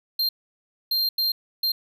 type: tone bursts at uneven times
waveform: square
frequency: 4184 Hz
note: C8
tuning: 1 cent flat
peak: -21 dBFS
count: 4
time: 0.19-0.29 / 0.91-1.09 / 1.18-1.32 / 1.63-1.72 s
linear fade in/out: 5 ms
effects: none